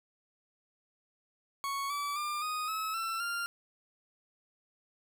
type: tone with pitch steps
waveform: 40% pulse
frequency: 1108.7 / 1151.8 / 1196.5 / 1243 / 1291.3 / 1341.5 / 1393.7 Hz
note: C#6 / D6 / D6 / D#6 / E6 / E6 / F6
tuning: 0 / -34 / +32 / -2 / -36 / +30 / -4 cents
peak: -32 dBFS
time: 1.64-3.46 s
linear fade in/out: 0 ms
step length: 260 ms
effects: none